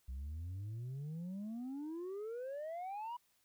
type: exponential sweep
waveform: sine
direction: up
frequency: 61.9 to 987.8 Hz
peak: -38 dBFS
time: 0.08-3.17 s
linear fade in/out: 10 ms
effects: tanh soft clip ceiling -40 dBFS + white hiss -75 dBFS RMS until 3.44 s